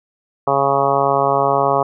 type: harmonic tone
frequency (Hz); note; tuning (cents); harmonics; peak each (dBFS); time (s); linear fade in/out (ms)
138.59; C#3; 0; 1 / 2 / 3 / 4 / 5 / 6 / 7 / 8 / 9; -27 / -29 / -21 / -20 / -19 / -21 / -23 / -20 / -26; 0.47-1.83; 5
effects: none